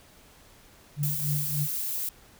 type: tone with tremolo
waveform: sine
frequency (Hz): 146.83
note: D3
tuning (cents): 0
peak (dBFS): -24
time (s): 0.96-1.68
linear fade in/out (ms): 50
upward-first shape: triangle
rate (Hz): 3.4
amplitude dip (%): 90
type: noise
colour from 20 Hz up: violet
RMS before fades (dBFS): -31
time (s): 1.03-2.09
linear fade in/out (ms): 2
effects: pink hiss -55 dBFS RMS until 2.39 s